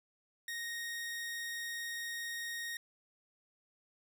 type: tone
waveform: sawtooth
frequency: 1864.7 Hz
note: A#6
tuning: in tune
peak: -35 dBFS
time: 0.48-2.77 s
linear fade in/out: 2 ms
effects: none